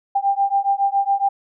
sine beating tone pair, 790 / 797.2 Hz, G5 / G5, +13 / +29 cents, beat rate 7.2 Hz, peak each -19 dBFS, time 0.15-1.29 s, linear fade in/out 10 ms, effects none

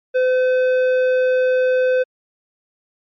sine tone with tanh clipping, 510 Hz, C5, 44 cents flat, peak -15 dBFS, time 0.14-2.04 s, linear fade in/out 20 ms, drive 10 dB, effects MP3 64 kbps

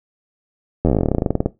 slowing click train, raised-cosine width 2 ms, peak -3 dBFS, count 23, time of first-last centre 0.85-1.46 s, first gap 11 ms, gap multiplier 1.08, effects noise-tail reverb RT60 0.2 s tail -17 dB re dry

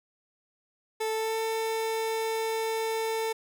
30% pulse tone with pitch glide, 440 to 446.4 Hz, A4 to A4, 0 to +25 cents, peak -25 dBFS, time 1-3.33 s, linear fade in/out 10 ms, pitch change +25 cents, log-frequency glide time 1.12-1.38 s, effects none

